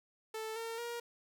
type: tone with pitch steps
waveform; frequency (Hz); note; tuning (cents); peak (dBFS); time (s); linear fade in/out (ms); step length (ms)
sawtooth; 440 / 456 / 472.7; A4 / A#4 / A#4; 0 / -38 / +24; -35; 0.34-1; 5; 220
effects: 12-bit